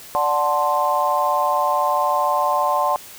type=chord; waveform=sine; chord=D dominant seventh; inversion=none; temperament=equal; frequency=587.3 / 740 / 880 / 1046.5 Hz; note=D5 / F#5 / A5 / C6; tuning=0 / 0 / 0 / 0 cents; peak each=-23 / -23 / -22 / -20 dBFS; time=0.15-2.96 s; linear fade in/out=0 ms; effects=white hiss -40 dBFS RMS until 3.18 s